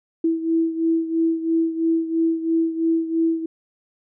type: beating tone pair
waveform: sine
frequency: 327.1 / 330.1 Hz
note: E4 / E4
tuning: -13 / +2 cents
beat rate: 3 Hz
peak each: -19 / -24 dBFS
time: 0.24-3.46 s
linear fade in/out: 5 ms
effects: none